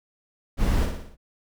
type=noise with echo; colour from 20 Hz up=brown; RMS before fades=-21 dBFS; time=0.57-0.88 s; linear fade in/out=50 ms; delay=58 ms; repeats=5; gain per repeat=-5 dB; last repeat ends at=1.17 s; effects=none